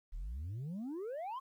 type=exponential sweep; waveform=sine; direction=up; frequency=34.65 to 1108.7 Hz; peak=-36 dBFS; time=0.12-1.4 s; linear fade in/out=20 ms; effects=tanh soft clip ceiling -38 dBFS + 12-bit